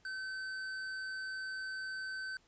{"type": "tone with hard clipping", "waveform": "sine", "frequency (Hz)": 1534, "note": "G6", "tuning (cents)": -38, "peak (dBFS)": -40, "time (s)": [0.05, 2.37], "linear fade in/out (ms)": 2, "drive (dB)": 18, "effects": ["pink hiss -69 dBFS RMS until 2.47 s", "resampled to 16000 Hz"]}